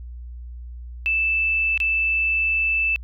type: tone with dropouts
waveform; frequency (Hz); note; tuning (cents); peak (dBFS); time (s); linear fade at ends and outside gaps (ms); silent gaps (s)
sine; 2639; E7; +1; -18; 1.06-2.96; 0; 1.776-1.802
effects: added 60 Hz sine -33 dBFS peak until 3.03 s